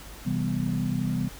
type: chord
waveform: sine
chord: C major seventh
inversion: none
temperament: equal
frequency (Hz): 130.81 / 164.81 / 196 / 246.9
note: C3 / E3 / G3 / B3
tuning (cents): 0 / 0 / 0 / 0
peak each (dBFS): -30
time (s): 0.25-1.29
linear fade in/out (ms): 20
effects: added 50 Hz sine -45 dBFS peak until 1.39 s + pink hiss -45 dBFS RMS until 1.39 s